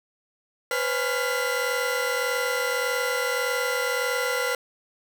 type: tone cluster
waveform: 40% pulse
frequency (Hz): 495.3 / 537 / 833 / 1395 / 2009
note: B4 / C5 / G#5 / F6 / B6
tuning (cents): +5 / +45 / +5 / -2 / +29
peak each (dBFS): -27 / -31 / -36 / -28 / -30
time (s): 0.71-4.55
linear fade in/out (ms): 2
effects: 9-bit